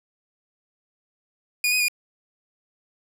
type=tone with pitch steps; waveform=sawtooth; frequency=2449 / 2500 / 2439 Hz; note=D#7 / D#7 / D#7; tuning=-28 / +8 / -35 cents; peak=-16 dBFS; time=1.64-1.883 s; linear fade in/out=2 ms; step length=81 ms; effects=none